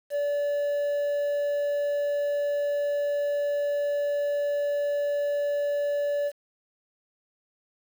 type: tone with quantisation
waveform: triangle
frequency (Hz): 577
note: D5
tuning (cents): -31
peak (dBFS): -22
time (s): 0.1-6.32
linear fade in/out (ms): 50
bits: 8
effects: none